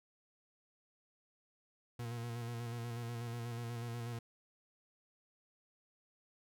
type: tone with vibrato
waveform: 40% pulse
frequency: 118 Hz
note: A#2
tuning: 22 cents sharp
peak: -39 dBFS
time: 1.99-4.19 s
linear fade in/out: 5 ms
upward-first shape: square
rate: 8.2 Hz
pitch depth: 28 cents each way
effects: none